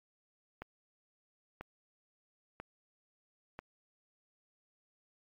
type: click train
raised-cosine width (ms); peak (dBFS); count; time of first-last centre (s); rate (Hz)
0.5; -27; 4; 0.62-3.59; 1.01
effects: MP3 64 kbps